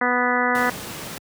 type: harmonic tone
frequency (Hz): 246.9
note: B3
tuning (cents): 0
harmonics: 1 / 2 / 3 / 4 / 5 / 6 / 7 / 8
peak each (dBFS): -26 / -26 / -26 / -26 / -26 / -26 / -26 / -26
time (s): 0.01-0.7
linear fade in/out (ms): 5
type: noise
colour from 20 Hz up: pink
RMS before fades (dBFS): -33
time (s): 0.55-1.18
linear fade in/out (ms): 0
effects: high-pass 100 Hz 12 dB/octave